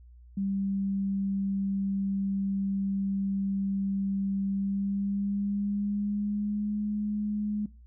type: tone with pitch glide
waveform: sine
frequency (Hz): 196 to 208.9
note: G3 to G#3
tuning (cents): 0 to +10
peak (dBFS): -27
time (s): 0.37-7.66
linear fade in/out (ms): 5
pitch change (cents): +110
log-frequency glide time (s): 4.48-6.78
effects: noise-tail reverb RT60 0.3 s tail -20 dB re dry + added 60 Hz sine -49 dBFS peak until 7.86 s